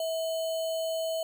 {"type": "tone with sample-and-hold", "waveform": "sine", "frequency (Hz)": 650, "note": "E5", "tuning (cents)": -24, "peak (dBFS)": -28, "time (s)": [0, 1.23], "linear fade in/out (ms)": 2, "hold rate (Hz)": 3675, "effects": []}